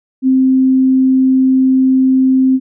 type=tone; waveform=sine; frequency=261.6 Hz; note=C4; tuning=in tune; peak=-7 dBFS; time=0.22-2.6 s; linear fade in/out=50 ms; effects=none